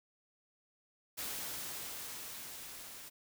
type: noise with level ramp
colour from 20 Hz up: white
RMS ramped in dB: -40 to -50 dBFS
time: 1.17-3.1 s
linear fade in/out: 20 ms
effects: none